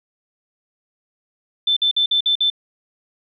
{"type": "tone bursts", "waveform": "sine", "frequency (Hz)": 3535, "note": "A7", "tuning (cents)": 7, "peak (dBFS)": -14, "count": 6, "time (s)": [1.67, 2.501], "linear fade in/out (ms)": 5, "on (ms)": 96, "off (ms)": 51, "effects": []}